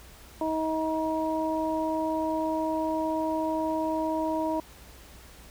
harmonic tone, 317 Hz, D#4, 32 cents sharp, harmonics 1 / 2 / 3, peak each -29 / -30 / -31 dBFS, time 0.41-4.6 s, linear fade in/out 2 ms, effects added 60 Hz sine -52 dBFS peak until 5.5 s + pink hiss -51 dBFS RMS until 5.5 s

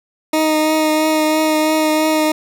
20% pulse tone with vibrato, 311 Hz, D#4, 1 cent flat, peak -8 dBFS, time 0.33-2.32 s, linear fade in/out 5 ms, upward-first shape triangle, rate 3 Hz, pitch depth 18 cents each way, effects none

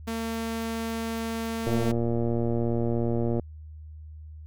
sawtooth tone, 226.8 Hz, A#3, 47 cents flat, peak -25 dBFS, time 0.07-1.92 s, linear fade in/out 10 ms
click train, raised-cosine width 2 ms, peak -15 dBFS, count 203, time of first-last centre 1.67-3.396 s, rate 117 Hz
effects added 77 Hz sine -40 dBFS peak until 4.46 s

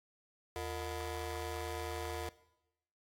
20% pulse ring-modulated tone, 268.6 Hz, C4, 46 cents sharp, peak -30 dBFS, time 0.56-2.29 s, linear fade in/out 0 ms, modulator 189 Hz, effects noise-tail reverb RT60 0.9 s tail -19 dB re dry + AAC 64 kbps

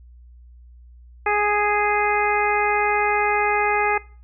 harmonic tone, 415.3 Hz, G#4, in tune, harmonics 1 / 2 / 3 / 4 / 5 / 6, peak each -24 / -21 / -26 / -27 / -26 / -28 dBFS, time 1.26-3.98 s, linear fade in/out 5 ms, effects noise-tail reverb RT60 0.4 s tail -21 dB re dry + added 60 Hz sine -43 dBFS peak until 4.23 s

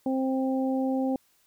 harmonic tone, 263.4 Hz, C4, 12 cents sharp, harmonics 1 / 2 / 3, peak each -25 / -31 / -35 dBFS, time 0.06-1.16 s, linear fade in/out 2 ms, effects white hiss -66 dBFS RMS until 1.46 s

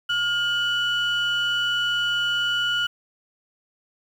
sine tone pair together, 1418.9 / 2960 Hz, F6 / F#7, +27 / 0 cents, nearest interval octave + minor second, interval 1273 cents, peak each -22 dBFS, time 0.09-2.87 s, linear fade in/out 10 ms, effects tanh soft clip ceiling -16 dBFS + 8-bit

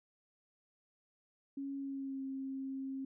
sine tone with pitch glide, 276.1 to 268.1 Hz, C#4 to C4, -7 to +42 cents, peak -38 dBFS, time 1.57-3.05 s, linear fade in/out 5 ms, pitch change -51 cents, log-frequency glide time 1.77-2.23 s, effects none

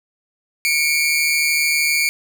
sawtooth tone pair together, 2217 / 2370 Hz, C#7 / D7, 0 / +15 cents, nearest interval minor second, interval 115 cents, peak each -15 dBFS, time 0.65-2.09 s, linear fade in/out 0 ms, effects none

